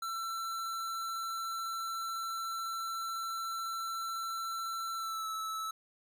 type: tone with pitch glide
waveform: square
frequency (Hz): 1343 to 1307.8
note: E6 to E6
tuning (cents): +32 to -14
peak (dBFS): -36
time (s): 0.02-5.71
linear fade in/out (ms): 5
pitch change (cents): -46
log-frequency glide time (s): 4.95-5.27
effects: none